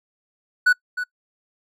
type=tone with echo; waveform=triangle; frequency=1480 Hz; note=F#6; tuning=in tune; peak=-10 dBFS; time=0.66-0.73 s; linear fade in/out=10 ms; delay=310 ms; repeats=1; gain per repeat=-11 dB; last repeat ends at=1.04 s; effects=noise-tail reverb RT60 0.1 s tail -24 dB re dry